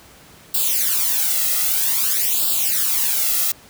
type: noise with flanger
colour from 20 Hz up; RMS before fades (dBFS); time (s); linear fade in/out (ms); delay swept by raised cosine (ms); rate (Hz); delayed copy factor
blue; -19; 0.54-3.52; 5; 0.24 to 1.54; 0.52; +0.9
effects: pink hiss -46 dBFS RMS until 3.69 s + high-pass 60 Hz 12 dB/octave